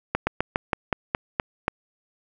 slowing click train, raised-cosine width 0.5 ms, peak -6 dBFS, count 9, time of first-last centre 0.15-1.681 s, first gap 120 ms, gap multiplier 1.13, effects none

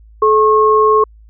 sine tone pair together, 430.9 / 1085.8 Hz, A4 / C#6, -36 / -36 cents, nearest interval octave + major third, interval 1600 cents, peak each -10 dBFS, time 0.22-1.04 s, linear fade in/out 5 ms, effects added 54 Hz sine -39 dBFS peak until 1.29 s

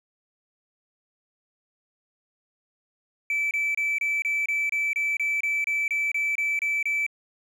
triangle tone bursts, 2316 Hz, D7, 25 cents flat, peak -20 dBFS, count 16, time 3.3-7.065 s, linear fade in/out 2 ms, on 210 ms, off 27 ms, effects tanh soft clip ceiling -18 dBFS

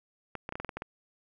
clicks, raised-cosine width 0.5 ms, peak -21 dBFS, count 9, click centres 0.353 / 0.491 / 0.524 / 0.555 / 0.6 / 0.647 / 0.692 / 0.77 / 0.821 s, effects none

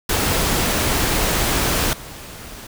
pink noise with level steps, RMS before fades -19 / -36 dBFS, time 0.09-2.67 s, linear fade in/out 5 ms, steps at 1.93 s, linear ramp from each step 2 ms, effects none

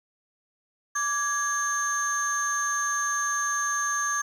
sine tone cluster, 1165 / 1665 / 6350 Hz, D6 / G#6 / G8, -14 / +4 / +21 cents, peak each -27 dBFS, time 0.95-4.22 s, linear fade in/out 10 ms, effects tanh soft clip ceiling -20 dBFS + 9-bit

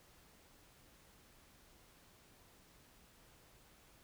silence, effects pink hiss -65 dBFS RMS until 4.03 s

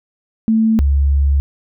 sine tone pair in turn, 222 / 69.93 Hz, A3 / C#2, +16 / +16 cents, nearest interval octave + minor sixth, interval 2000 cents, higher first, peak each -10 dBFS, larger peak neither, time 0.48-0.79 / 0.79-1.4 s, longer second, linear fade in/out 0 ms, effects none

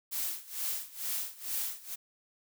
blue noise with tremolo, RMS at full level -33 dBFS, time 0.11-1.96 s, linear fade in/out 20 ms, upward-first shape sine, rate 2.2 Hz, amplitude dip 90%, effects none

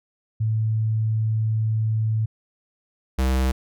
sine / square tone pair in turn, 110 / 64.99 Hz, A2 / C2, 0 / -11 cents, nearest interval major sixth, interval 911 cents, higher first, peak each -19 dBFS, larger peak neither, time 0.4-2.26 / 3.18-3.52 s, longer first, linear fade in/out 10 ms, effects none

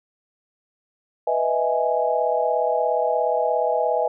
sine chord, E major seventh, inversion second, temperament equal, 493.9 / 622.3 / 659.3 / 830.6 Hz, B4 / D#5 / E5 / G#5, 0 / 0 / 0 / 0 cents, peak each -24 / -24 / -24 / -24 dBFS, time 1.27-4.08 s, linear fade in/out 5 ms, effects none

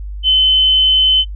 sine tone, 3050 Hz, G7, 48 cents flat, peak -8 dBFS, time 0.23-1.25 s, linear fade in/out 50 ms, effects noise-tail reverb RT60 0.1 s tail -21 dB re dry + added 50 Hz sine -23 dBFS peak until 1.35 s

